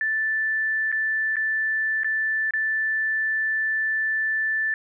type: tone with dropouts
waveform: sine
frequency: 1760 Hz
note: A6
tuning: in tune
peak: -21 dBFS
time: 0.01-4.74 s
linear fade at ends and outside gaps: 1 ms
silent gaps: 0.917-0.925 / 1.358-1.367 / 2.034-2.045 / 2.508-2.536 s
effects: none